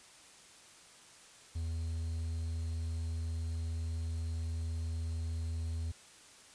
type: tone with quantisation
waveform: triangle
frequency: 82 Hz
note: E2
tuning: 9 cents flat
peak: -32 dBFS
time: 1.55-5.92 s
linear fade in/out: 10 ms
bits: 10
effects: white hiss -57 dBFS RMS until 6.54 s + resampled to 22050 Hz